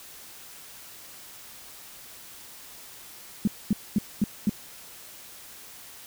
sine tone bursts, 207.7 Hz, G#3, in tune, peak -18 dBFS, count 5, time 3.45-4.495 s, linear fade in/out 2 ms, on 25 ms, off 230 ms, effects white hiss -46 dBFS RMS until 6.06 s

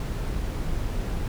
brown noise, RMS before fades -28 dBFS, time 0-1.28 s, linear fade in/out 2 ms, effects none

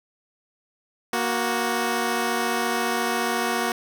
10% pulse tone pair together, 235.3 / 370.2 Hz, A#3 / F#4, +16 / +1 cents, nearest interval minor sixth, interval 785 cents, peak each -17 dBFS, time 1.13-3.72 s, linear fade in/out 2 ms, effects none

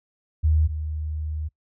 sine tone pair in turn, 77.78 / 76.98 Hz, D#2 / D#2, 0 / -18 cents, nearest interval unison, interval 18 cents, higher first, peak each -16 / -26 dBFS, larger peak first, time 0.43-0.68 / 0.68-1.49 s, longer second, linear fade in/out 20 ms, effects noise-tail reverb RT60 0.1 s tail -23 dB re dry

